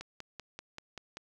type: click train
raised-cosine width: 0.2 ms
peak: -25 dBFS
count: 7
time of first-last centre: 0.01-1.171 s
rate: 5.17 Hz
effects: none